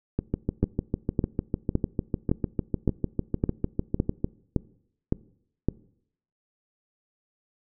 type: two click trains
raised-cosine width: 3 ms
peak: -11 / -9 dBFS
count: 28 / 10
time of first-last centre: 0.19-4.244 / 0.63-5.686 s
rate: 6.66 / 1.78 Hz
effects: noise-tail reverb RT60 0.7 s tail -22 dB re dry